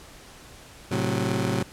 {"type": "chord", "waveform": "20% pulse", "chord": "F# diminished", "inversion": "first", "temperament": "just", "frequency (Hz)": [111, 133.2, 185], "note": ["A2", "C3", "F#3"], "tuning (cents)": [16, 31, 0], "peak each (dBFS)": -23, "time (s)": [0.91, 1.63], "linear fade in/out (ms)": 5, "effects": ["pink hiss -47 dBFS RMS until 1.72 s", "low-pass 11000 Hz 12 dB/octave"]}